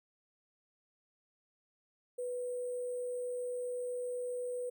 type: tone with sample-and-hold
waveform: sine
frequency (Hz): 493.9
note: B4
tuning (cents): 0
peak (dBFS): -35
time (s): 2.18-4.7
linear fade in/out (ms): 10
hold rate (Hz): 8820
effects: none